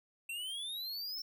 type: exponential sweep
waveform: square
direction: up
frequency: 2681 to 5410 Hz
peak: -39 dBFS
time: 0.29-1.22 s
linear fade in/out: 5 ms
effects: none